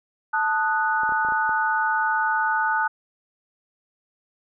sine chord, D# diminished, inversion second, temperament equal, 880 / 1244.5 / 1480 Hz, A5 / D#6 / F#6, 0 / 0 / 0 cents, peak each -23 / -27 / -23 dBFS, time 0.33-2.88 s, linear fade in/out 10 ms
clicks, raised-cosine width 1 ms, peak -23 dBFS, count 7, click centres 1.034 / 1.092 / 1.122 / 1.249 / 1.287 / 1.322 / 1.493 s
effects none

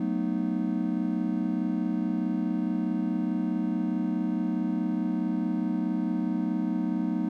triangle chord, B dominant seventh, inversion second, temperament just, 185.21 / 222.2 / 246.9 / 308.7 Hz, F#3 / A3 / B3 / D#4, +2 / +17 / 0 / -14 cents, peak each -29 dBFS, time 0-7.29 s, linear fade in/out 5 ms, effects none

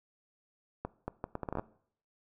accelerating click train, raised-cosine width 1 ms, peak -21 dBFS, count 11, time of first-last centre 0.85-1.595 s, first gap 230 ms, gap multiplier 0.7, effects noise-tail reverb RT60 0.6 s tail -20 dB re dry

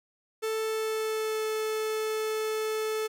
45% pulse tone with pitch glide, 440.6 to 435.3 Hz, A4 to A4, +2 to -19 cents, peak -28 dBFS, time 0.42-3.08 s, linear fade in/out 20 ms, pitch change -21 cents, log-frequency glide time 0.61-1.45 s, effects none

